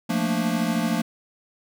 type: chord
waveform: square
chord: Bb major seventh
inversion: second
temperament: equal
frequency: 174.61 / 220 / 233.1 / 293.7 Hz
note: F3 / A3 / Bb3 / D4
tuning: 0 / 0 / 0 / 0 cents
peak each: -28 / -27 / -27 / -31 dBFS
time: 0.09-1.02 s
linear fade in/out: 10 ms
effects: none